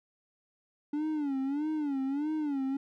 triangle tone with vibrato, 288 Hz, D4, 34 cents flat, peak -27 dBFS, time 0.93-2.77 s, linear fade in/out 5 ms, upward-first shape sine, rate 1.6 Hz, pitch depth 140 cents each way, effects none

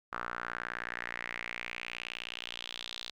sawtooth tone with band-pass filter sweep, 59.3 Hz, A#1, 30 cents sharp, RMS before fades -41 dBFS, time 0.12-3.11 s, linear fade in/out 10 ms, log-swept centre 1300 to 3900 Hz, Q 4.1, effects none

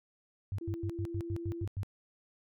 sine tone bursts, 98 Hz, G2, in tune, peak -32 dBFS, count 9, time 0.52-1.832 s, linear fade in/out 0 ms, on 64 ms, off 92 ms
sine tone with pitch glide, 335.7 to 338.4 Hz, E4 to E4, +32 to +45 cents, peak -38 dBFS, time 0.61-1.65 s, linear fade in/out 5 ms, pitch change +13 cents, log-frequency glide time 0.79-0.93 s
effects none

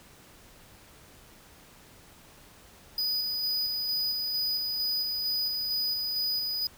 square tone with tremolo, 4963 Hz, D#8, 5 cents flat, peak -27 dBFS, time 2.98-6.67 s, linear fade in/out 2 ms, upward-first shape square, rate 2.2 Hz, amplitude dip 25%, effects pink hiss -54 dBFS RMS until 6.77 s

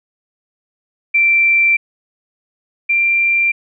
sine tone pair in turn, 2349 / 2369 Hz, D7 / D7, 0 / +14 cents, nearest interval unison, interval 14 cents, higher second, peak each -9 / -11 dBFS, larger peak first, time 1.14-1.77 / 2.89-3.52 s, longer neither, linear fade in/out 10 ms, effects none

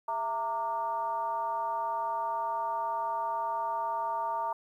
sine tone with frequency modulation, 919 Hz, A#5, 25 cents flat, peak -29 dBFS, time 0.08-4.53 s, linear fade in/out 5 ms, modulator 256 Hz, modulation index 0.79, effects 11-bit

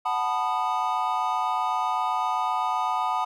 triangle chord, B dominant seventh, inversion second, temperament equal with one note detuned, 740 / 880 / 987.8 / 1231.6 Hz, F#5 / A5 / B5 / D#6, 0 / 0 / 0 / -18 cents, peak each -27 dBFS, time 0.05-3.25 s, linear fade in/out 10 ms, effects none

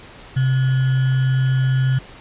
sine tone with sample-and-hold, 130.81 Hz, C3, in tune, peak -14 dBFS, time 0.36-1.99 s, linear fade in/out 10 ms, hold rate 1575 Hz, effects pink hiss -41 dBFS RMS until 2.2 s + resampled to 8000 Hz

